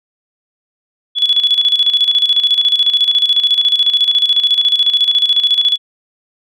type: tone with tremolo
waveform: sine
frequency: 3400 Hz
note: G#7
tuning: 40 cents sharp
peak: -7 dBFS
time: 1.15-5.78 s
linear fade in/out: 50 ms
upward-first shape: square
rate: 14 Hz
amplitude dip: 65%
effects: none